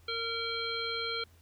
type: harmonic tone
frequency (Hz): 460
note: A#4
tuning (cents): -23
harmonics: 1 / 3 / 5 / 7 / 9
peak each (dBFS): -39 / -38 / -40 / -38 / -38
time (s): 0.08-1.24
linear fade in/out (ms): 5
effects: added 84 Hz sine -58 dBFS peak until 1.41 s + pink hiss -65 dBFS RMS until 1.41 s